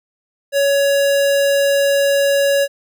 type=tone; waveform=square; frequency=560 Hz; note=C#5; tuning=18 cents sharp; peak=-13 dBFS; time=0.52-2.68 s; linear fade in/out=50 ms; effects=none